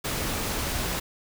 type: noise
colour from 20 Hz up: pink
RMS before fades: -29 dBFS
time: 0.04-1 s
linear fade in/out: 10 ms
effects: none